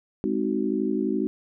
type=chord; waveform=sine; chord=Ab dominant seventh; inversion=none; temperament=just; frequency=207.7 / 259.6 / 311.5 / 373.8 Hz; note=Ab3 / C4 / Eb4 / Gb4; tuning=0 / -13 / +2 / +18 cents; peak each=-28 dBFS; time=0.24-1.27 s; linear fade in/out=0 ms; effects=none